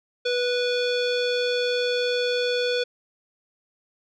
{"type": "tone with low-pass filter", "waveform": "square", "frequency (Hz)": 491.2, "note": "B4", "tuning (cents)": -9, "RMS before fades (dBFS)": -24, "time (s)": [0.25, 2.84], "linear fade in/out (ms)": 10, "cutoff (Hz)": 4000, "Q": 4.1, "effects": []}